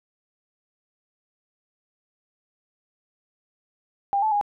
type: tone with pitch steps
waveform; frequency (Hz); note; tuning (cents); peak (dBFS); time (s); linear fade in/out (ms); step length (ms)
sine; 799 / 869 / 822; G5 / A5 / G#5; +33 / -22 / -18; -19; 4.13-4.412; 0; 94
effects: none